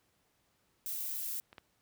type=noise; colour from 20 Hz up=violet; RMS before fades=-38 dBFS; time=0.86-1.4 s; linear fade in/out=0 ms
type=clicks; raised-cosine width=0.3 ms; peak=-36 / -31 dBFS; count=2; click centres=1.529 / 1.582 s
effects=pink hiss -74 dBFS RMS until 1.81 s + high-pass 60 Hz 12 dB/octave